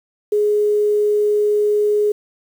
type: tone with quantisation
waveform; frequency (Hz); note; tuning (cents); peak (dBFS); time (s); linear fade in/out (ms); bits
sine; 417.8; G#4; +10; -13; 0.32-2.12; 5; 7
effects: none